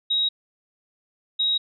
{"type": "tone pair in turn", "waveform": "sine", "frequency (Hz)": [3806, 3806], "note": ["A#7", "A#7"], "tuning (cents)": [35, 35], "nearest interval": "unison", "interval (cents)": 0, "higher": "neither", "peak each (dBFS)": -19, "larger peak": "neither", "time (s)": [[0.1, 0.29], [1.39, 1.58]], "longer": "neither", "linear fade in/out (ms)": 10, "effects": []}